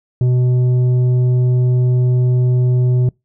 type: tone with tanh clipping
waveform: sine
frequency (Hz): 125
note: B2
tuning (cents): +21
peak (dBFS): -12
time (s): 0.21-3.09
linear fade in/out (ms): 2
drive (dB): 7
effects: noise-tail reverb RT60 0.2 s tail -26 dB re dry